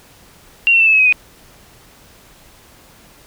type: tone with pitch steps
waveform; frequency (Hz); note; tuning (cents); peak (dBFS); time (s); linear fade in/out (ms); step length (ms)
sine; 2757 / 2710 / 2663 / 2617 / 2572 / 2528 / 2485; F7 / E7 / E7 / E7 / E7 / D#7 / D#7; -23 / +47 / +17 / -13 / -43 / +27 / -3; -8; 0.67-1.125; 0; 65
effects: pink hiss -46 dBFS RMS until 3.26 s